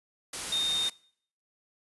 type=tone in noise; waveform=sine; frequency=3671 Hz; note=A#7; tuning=27 cents flat; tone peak=-26 dBFS; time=0.52-0.89 s; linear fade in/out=5 ms; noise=white; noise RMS=-35 dBFS; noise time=0.33-0.9 s; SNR=+6 dB; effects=noise-tail reverb RT60 0.6 s tail -23 dB re dry + resampled to 24000 Hz